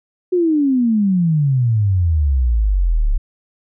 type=exponential sweep; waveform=sine; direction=down; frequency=370 to 33.19 Hz; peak=-12 dBFS; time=0.32-3.18 s; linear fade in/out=10 ms; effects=none